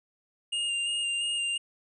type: tone with vibrato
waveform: square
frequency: 2817 Hz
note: F7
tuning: 14 cents sharp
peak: -28 dBFS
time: 0.52-1.58 s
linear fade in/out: 10 ms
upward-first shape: square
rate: 2.9 Hz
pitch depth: 15 cents each way
effects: resampled to 24000 Hz